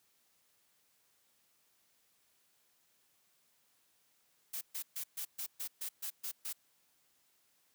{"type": "noise bursts", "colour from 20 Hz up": "blue", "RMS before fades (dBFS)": -40, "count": 10, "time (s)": [4.53, 6.53], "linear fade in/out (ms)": 10, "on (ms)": 83, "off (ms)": 130, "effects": ["white hiss -73 dBFS RMS until 7.74 s", "high-pass 80 Hz 12 dB/octave"]}